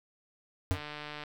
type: tone with exponential decay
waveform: square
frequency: 92.5 Hz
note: F#2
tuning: in tune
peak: -22 dBFS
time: 0.71-0.83 s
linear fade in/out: 0 ms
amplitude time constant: 24 ms
type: click train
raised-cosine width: 0.3 ms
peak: -25 dBFS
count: 75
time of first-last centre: 0.74-1.237 s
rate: 149 Hz
effects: none